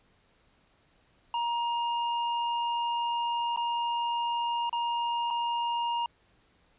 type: tone with dropouts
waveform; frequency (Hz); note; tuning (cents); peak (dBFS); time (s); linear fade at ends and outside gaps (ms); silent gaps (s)
square; 943; A#5; +20; -28; 1.34-6.06; 2; 3.562-3.573 / 4.695-4.728 / 5.304-5.308
effects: pink hiss -66 dBFS RMS until 6.78 s + resampled to 8000 Hz